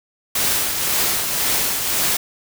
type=noise with tremolo; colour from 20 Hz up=white; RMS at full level=-18 dBFS; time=0.35-2.17 s; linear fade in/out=5 ms; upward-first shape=triangle; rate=1.9 Hz; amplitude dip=45%; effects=none